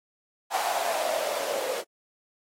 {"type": "noise with band-pass filter sweep", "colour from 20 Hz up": "blue", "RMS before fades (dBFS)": -29, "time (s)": [0.5, 1.84], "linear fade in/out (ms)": 50, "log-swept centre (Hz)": [780, 500], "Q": 8.3, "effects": ["AAC 48 kbps"]}